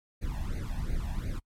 brown noise with flanger, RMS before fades -32 dBFS, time 0.21-1.4 s, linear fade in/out 20 ms, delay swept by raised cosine 0.46 to 1.19 ms, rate 2.8 Hz, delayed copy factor +1, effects noise-tail reverb RT60 0.1 s tail -25 dB re dry + MP3 64 kbps

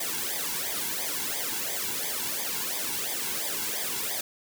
white noise with flanger, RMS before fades -31 dBFS, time 0-4.21 s, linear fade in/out 5 ms, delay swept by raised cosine 0.71 to 1.66 ms, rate 2.9 Hz, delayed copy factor -1, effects none

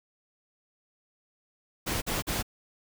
pink noise bursts, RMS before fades -30 dBFS, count 3, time 1.86-2.428 s, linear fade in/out 20 ms, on 160 ms, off 44 ms, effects none

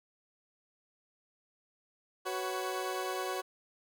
20% pulse chord, F# suspended fourth, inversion none, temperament equal with one note detuned, 372.8 / 493.9 / 554.4 Hz, F#4 / B4 / C#5, +13 / 0 / 0 cents, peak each -31 / -36 / -35 dBFS, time 2.25-3.42 s, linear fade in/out 20 ms, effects none

